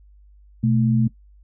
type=tone pair together; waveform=sine; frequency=124.01 / 220 Hz; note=B2 / A3; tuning=+8 / 0 cents; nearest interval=minor seventh; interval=992 cents; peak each=-18 dBFS; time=0.63-1.08 s; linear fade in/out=10 ms; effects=noise-tail reverb RT60 0.1 s tail -19 dB re dry + added 50 Hz sine -47 dBFS peak until 1.43 s